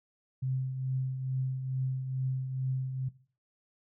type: tone with tremolo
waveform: sine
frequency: 130.81 Hz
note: C3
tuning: in tune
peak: -27 dBFS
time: 0.42-3.09 s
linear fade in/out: 10 ms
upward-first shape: triangle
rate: 2.3 Hz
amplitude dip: 55%
effects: noise-tail reverb RT60 0.4 s tail -17 dB re dry